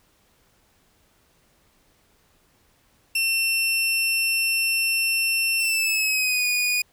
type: tone with pitch glide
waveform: sawtooth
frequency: 2700 to 2462 Hz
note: E7 to D#7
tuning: +41 to -19 cents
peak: -17 dBFS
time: 3.15-6.82 s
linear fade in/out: 5 ms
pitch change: -160 cents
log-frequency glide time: 5.59-6.46 s
effects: pink hiss -62 dBFS RMS until 6.92 s